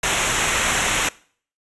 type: noise with comb filter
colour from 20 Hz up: pink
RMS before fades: -20 dBFS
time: 0.03-1.09 s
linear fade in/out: 5 ms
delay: 0.21 ms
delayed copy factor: -0.7
effects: noise-tail reverb RT60 0.5 s tail -22 dB re dry + resampled to 24000 Hz